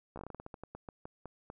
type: slowing click train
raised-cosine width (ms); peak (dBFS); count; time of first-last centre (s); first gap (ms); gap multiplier
1; -30; 17; 0.16-1.501; 14; 1.21
effects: none